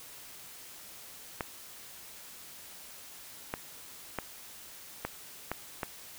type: clicks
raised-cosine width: 0.5 ms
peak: -17 dBFS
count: 6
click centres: 1.408 / 3.539 / 4.187 / 5.05 / 5.516 / 5.832 s
effects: white hiss -49 dBFS RMS until 6.18 s